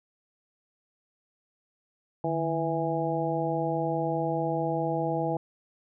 harmonic tone with a mistuned harmonic, 164.81 Hz, E3, in tune, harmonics 1 / 2 / 3 / 4 / 5, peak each -32 / -32 / -32 / -32 / -32 dBFS, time 2.24-5.37 s, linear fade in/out 2 ms, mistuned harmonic 1, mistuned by -120 cents, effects none

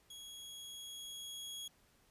sawtooth tone with level ramp, 3322 Hz, G#7, in tune, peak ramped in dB -46 to -40 dBFS, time 0.1-1.68 s, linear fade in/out 5 ms, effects pink hiss -70 dBFS RMS until 2.1 s + resampled to 32000 Hz

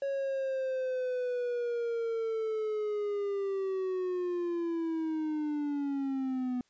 triangle linear sweep, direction down, 554.4 to 246.9 Hz, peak -28 dBFS, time 0.02-6.61 s, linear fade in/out 2 ms, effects white hiss -71 dBFS RMS until 6.69 s + resampled to 16000 Hz

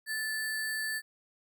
sine tone with sample-and-hold, 1748 Hz, A6, 12 cents flat, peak -31 dBFS, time 0.06-1.02 s, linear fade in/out 50 ms, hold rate 6300 Hz, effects none

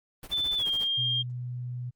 pink noise with tremolo, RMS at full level -41 dBFS, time 0.23-0.87 s, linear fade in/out 2 ms, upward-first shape sine, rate 14 Hz, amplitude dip 90%
sine tone with pitch glide, 3520 to 3209 Hz, A7 to G7, 0 to +40 cents, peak -25 dBFS, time 0.31-1.23 s, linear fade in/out 20 ms, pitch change -160 cents, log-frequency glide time 0.57-0.67 s
sine tone, 123.47 Hz, B2, in tune, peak -32 dBFS, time 0.97-1.91 s, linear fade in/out 20 ms
effects Opus 32 kbps

